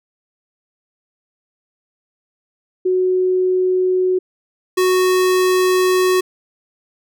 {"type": "tone pair in turn", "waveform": ["sine", "square"], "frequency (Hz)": [369.1, 369.1], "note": ["F#4", "F#4"], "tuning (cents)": [-4, -4], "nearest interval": "unison", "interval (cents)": 0, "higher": "neither", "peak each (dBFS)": -13, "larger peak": "neither", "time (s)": [[2.85, 4.19], [4.77, 6.21]], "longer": "second", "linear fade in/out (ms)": 10, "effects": []}